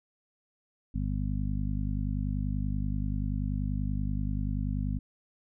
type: harmonic tone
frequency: 50.4 Hz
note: G1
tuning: 49 cents sharp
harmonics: 1 / 2 / 3 / 4 / 5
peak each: -31 / -34 / -36 / -37 / -38 dBFS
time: 0.94-4.99 s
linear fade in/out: 10 ms
effects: none